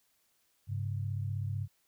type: tone pair together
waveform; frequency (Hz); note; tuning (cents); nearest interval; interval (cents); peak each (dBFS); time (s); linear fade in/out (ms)
sine; 100.8 / 136.62; G2 / C#3; +49 / -25; perfect fourth; 526; -33 / -38; 0.67-1.68; 50
effects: white hiss -73 dBFS RMS until 1.87 s